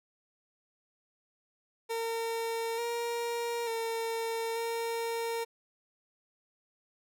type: tone with pitch steps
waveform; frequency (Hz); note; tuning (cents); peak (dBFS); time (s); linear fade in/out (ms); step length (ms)
30% pulse; 457.1 / 470.3 / 455.5 / 461.1; A#4 / A#4 / A#4 / A#4; -34 / +15 / -40 / -19; -29; 1.89-5.45; 20; 890
effects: none